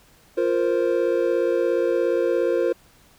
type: chord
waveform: triangle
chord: F suspended fourth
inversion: none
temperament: equal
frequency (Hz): 349.2 / 466.2 / 523.3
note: F4 / Bb4 / C5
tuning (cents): 0 / 0 / 0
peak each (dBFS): -21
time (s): 0.37-2.73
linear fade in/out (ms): 10
effects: pink hiss -55 dBFS RMS until 3.18 s